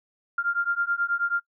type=beating tone pair; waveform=sine; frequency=1392 / 1401.3 Hz; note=F6 / F6; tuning=-6 / +5 cents; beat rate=9.3 Hz; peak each=-26 dBFS; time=0.38-1.4 s; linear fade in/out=5 ms; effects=noise-tail reverb RT60 0.1 s tail -23 dB re dry